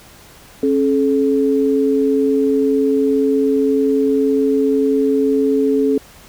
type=tone pair together; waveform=sine; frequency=271.9 / 430 Hz; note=C#4 / A4; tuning=-33 / -40 cents; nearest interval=minor sixth; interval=793 cents; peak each=-15 dBFS; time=0.63-5.98 s; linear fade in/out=2 ms; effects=pink hiss -43 dBFS RMS until 6.28 s